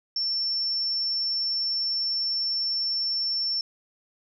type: tone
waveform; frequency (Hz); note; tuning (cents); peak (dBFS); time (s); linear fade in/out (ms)
sine; 5410; E8; +44; -24; 0.16-3.61; 2
effects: none